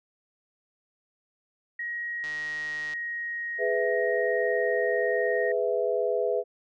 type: tone with pitch glide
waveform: sine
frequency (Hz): 1893 to 1862.6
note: A#6 to A#6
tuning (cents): +26 to -2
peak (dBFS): -30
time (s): 1.79-5.52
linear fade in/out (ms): 5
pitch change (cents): -28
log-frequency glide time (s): 2.05-5.2
type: click train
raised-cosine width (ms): 0.2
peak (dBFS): -27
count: 106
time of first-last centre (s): 2.24-2.935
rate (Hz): 151
type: chord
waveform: sine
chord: E major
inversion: first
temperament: equal with one note detuned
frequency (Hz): 415.3 / 496.5 / 659.3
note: G#4 / B4 / E5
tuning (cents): 0 / +9 / 0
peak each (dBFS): -28 / -27 / -29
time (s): 3.58-6.44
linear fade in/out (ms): 50
effects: none